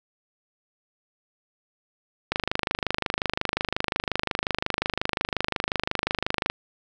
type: click train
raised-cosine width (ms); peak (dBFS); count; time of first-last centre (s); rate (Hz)
0.3; -7; 108; 2.32-6.5; 25.6
effects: none